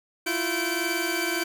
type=tone cluster; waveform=sawtooth; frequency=330.7 / 352.2 / 1540 / 2318 Hz; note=E4 / F4 / G6 / D7; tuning=+6 / +15 / -31 / -23 cents; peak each=-27 dBFS; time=0.26-1.44 s; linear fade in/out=10 ms; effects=none